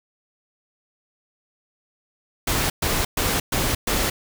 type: noise bursts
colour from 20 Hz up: pink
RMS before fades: -22 dBFS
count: 5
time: 2.47-4.1 s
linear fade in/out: 5 ms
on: 230 ms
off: 120 ms
effects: none